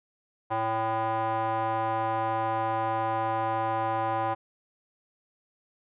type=tone with band-pass filter; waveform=square; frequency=111.6 Hz; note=A2; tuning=25 cents sharp; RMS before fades=-28 dBFS; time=0.5-4.35 s; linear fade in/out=20 ms; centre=870 Hz; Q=3.4; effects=resampled to 8000 Hz